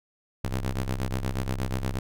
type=ring-modulated tone; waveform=sawtooth; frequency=65 Hz; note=C2; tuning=11 cents flat; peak=-20 dBFS; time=0.44-1.99 s; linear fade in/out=5 ms; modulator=36.7 Hz; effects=none